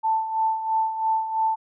sine tone with tremolo, 885 Hz, A5, 10 cents sharp, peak -18 dBFS, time 0.03-1.56 s, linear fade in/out 20 ms, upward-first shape sine, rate 3 Hz, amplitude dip 65%, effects none

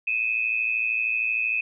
sine tone pair together, 2489 / 2602 Hz, D#7 / E7, 0 / -23 cents, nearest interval minor second, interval 77 cents, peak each -25 dBFS, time 0.07-1.61 s, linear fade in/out 5 ms, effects none

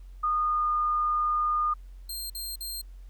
sine tone with pitch glide, 1227 to 1219.2 Hz, D#6 to D#6, -25 to -36 cents, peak -23 dBFS, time 0.23-1.74 s, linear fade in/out 10 ms, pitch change -11 cents, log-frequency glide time 0.41-0.7 s
15% pulse tone bursts, 4186 Hz, C8, in tune, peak -27 dBFS, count 3, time 2.09-2.816 s, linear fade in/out 5 ms, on 210 ms, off 48 ms
effects added 45 Hz sine -42 dBFS peak until 3.09 s + pink hiss -67 dBFS RMS until 3.09 s

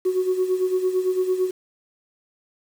sine tone with tremolo, 370 Hz, F#4, in tune, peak -15 dBFS, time 0.05-1.51 s, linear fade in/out 10 ms, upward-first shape sine, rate 8.9 Hz, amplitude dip 70%, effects tanh soft clip ceiling -14 dBFS + 7-bit

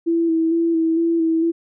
sine tone with vibrato, 329.6 Hz, E4, in tune, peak -15 dBFS, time 0.06-1.52 s, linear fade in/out 20 ms, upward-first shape square, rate 2.2 Hz, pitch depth 23 cents each way, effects none

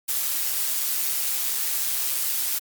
blue noise with amplitude modulation, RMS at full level -23 dBFS, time 0.08-2.59 s, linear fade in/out 10 ms, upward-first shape sine, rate 133 Hz, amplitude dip 45%, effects Opus 48 kbps

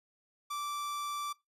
45% pulse tone, 1168 Hz, D6, 10 cents flat, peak -35 dBFS, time 0.5-1.33 s, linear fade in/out 10 ms, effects noise-tail reverb RT60 0.2 s tail -20 dB re dry + resampled to 32000 Hz

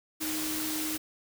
sine tone in noise, 311.1 Hz, D#4, in tune, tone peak -34 dBFS, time 0.2-0.98 s, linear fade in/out 20 ms, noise white, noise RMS -34 dBFS, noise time 0.2-0.98 s, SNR -3 dB, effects none

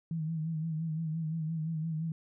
sine tone with vibrato, 160 Hz, D#3, 49 cents sharp, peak -31 dBFS, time 0.11-2.12 s, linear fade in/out 2 ms, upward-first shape sine, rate 5.8 Hz, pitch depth 58 cents each way, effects none

